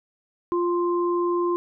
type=tone pair together; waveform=sine; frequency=349.2 / 1046.5 Hz; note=F4 / C6; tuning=0 / 0 cents; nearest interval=octave + perfect fifth; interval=1900 cents; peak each=-21 / -27 dBFS; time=0.52-1.56 s; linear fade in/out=0 ms; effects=none